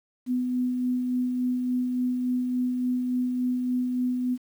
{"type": "tone with tremolo", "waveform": "sine", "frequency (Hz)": 250, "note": "B3", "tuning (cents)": 21, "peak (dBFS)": -22, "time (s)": [0.26, 4.38], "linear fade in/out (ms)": 50, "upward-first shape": "sine", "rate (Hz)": 3.5, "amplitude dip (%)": 30, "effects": ["9-bit"]}